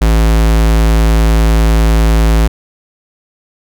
square tone, 55 Hz, A1, in tune, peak -7 dBFS, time 0.01-2.48 s, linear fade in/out 10 ms, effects none

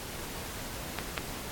clicks, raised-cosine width 0.3 ms, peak -15 / -13 dBFS, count 2, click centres 0.987 / 1.178 s, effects pink hiss -40 dBFS RMS until 1.51 s + AAC 64 kbps

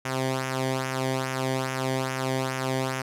sawtooth tone with flanger, 131.3 Hz, C3, 6 cents sharp, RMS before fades -28 dBFS, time 0.05-3.02 s, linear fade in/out 5 ms, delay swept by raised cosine 0.23 to 0.77 ms, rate 2.4 Hz, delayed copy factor -0.7, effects low-pass 12000 Hz 12 dB/octave

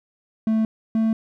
triangle tone pair in turn, 220.6 / 222.5 Hz, A3 / A3, +5 / +20 cents, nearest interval unison, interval 15 cents, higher second, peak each -15 dBFS, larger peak neither, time 0.47-0.65 / 0.95-1.13 s, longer neither, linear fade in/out 2 ms, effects none

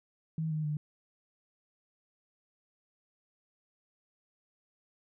sine tone with pitch steps, 159.6 / 154.7 / 149.95 Hz, D#3 / D#3 / D3, +44 / -10 / +36 cents, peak -30 dBFS, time 0.38-0.77 s, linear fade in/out 2 ms, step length 130 ms, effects none

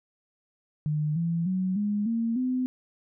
sine tone with pitch steps, 151.3 / 167.88 / 186.27 / 206.7 / 229.3 / 254.5 Hz, D#3 / E3 / F#3 / G#3 / A#3 / C4, -48 / +32 / +12 / -8 / -28 / -48 cents, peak -24 dBFS, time 0.86-2.66 s, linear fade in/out 0 ms, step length 300 ms, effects none

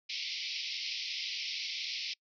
white band-pass noise, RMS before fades -38 dBFS, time 0.09-2.14 s, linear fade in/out 10 ms, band 2100 to 5500 Hz, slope 96 dB/octave, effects noise-tail reverb RT60 0.1 s tail -26 dB re dry

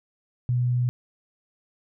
sine tone, 123.3 Hz, B2, 2 cents flat, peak -20 dBFS, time 0.49-0.89 s, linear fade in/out 0 ms, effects none

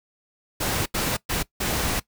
pink noise bursts at uneven times, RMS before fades -25 dBFS, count 4, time 0.6-0.86 / 0.94-1.17 / 1.29-1.43 / 1.6-2 s, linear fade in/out 10 ms, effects noise-tail reverb RT60 0.1 s tail -20 dB re dry

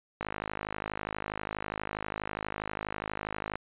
click train, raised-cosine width 0.5 ms, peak -18 dBFS, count 176, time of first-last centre 0.21-3.556 s, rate 52.3 Hz, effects resampled to 8000 Hz

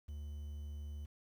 triangle tone with quantisation, 73.42 Hz, D2, in tune, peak -40 dBFS, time 0.08-1.06 s, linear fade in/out 10 ms, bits 11, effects none

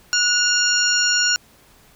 sine tone cluster, 1459 / 2797 / 4311 / 5580 / 7010 Hz, F#6 / F7 / C#8 / F8 / A8, -25 / +2 / -49 / -2 / -7 cents, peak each -20 / -24 / -24 / -20 / -24 dBFS, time 0.13-1.36 s, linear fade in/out 0 ms, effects pink hiss -52 dBFS RMS until 1.95 s

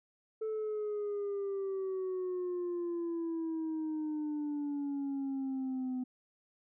sine exponential sweep, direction down, 440 to 252.6 Hz, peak -31 dBFS, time 0.41-6.04 s, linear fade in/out 10 ms, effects tanh soft clip ceiling -32 dBFS

